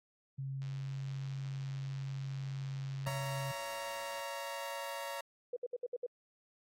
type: tone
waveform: sine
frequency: 135.3 Hz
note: C#3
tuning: 42 cents flat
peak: -37 dBFS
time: 0.38-3.52 s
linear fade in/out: 10 ms
type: click train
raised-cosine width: 0.2 ms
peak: -38 dBFS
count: 356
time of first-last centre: 0.62-4.202 s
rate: 99.1 Hz
type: chord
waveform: sawtooth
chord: A# diminished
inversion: first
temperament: just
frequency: 559.4 / 671.3 / 932.3 Hz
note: C#5 / E5 / A#5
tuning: +16 / +31 / 0 cents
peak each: -39 / -43 / -39 dBFS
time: 3.06-5.21 s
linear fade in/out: 5 ms
type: tone bursts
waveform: sine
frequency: 487.8 Hz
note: B4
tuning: 21 cents flat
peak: -35 dBFS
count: 6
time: 5.53-6.065 s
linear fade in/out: 5 ms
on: 35 ms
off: 65 ms
effects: AAC 48 kbps